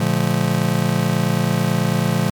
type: chord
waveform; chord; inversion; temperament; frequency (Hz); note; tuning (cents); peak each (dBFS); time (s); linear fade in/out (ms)
square; Bb major seventh; none; just; 116.54 / 145.68 / 174.81 / 218.5; Bb2 / D3 / F3 / A3; 0 / -14 / +2 / -12; -23 / -22 / -21 / -24; 0-2.3; 5
effects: MP3 96 kbps